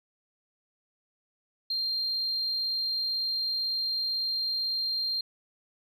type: tone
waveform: sine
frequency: 4186 Hz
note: C8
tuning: in tune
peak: -26 dBFS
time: 1.7-5.21 s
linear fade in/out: 5 ms
effects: tanh soft clip ceiling -23 dBFS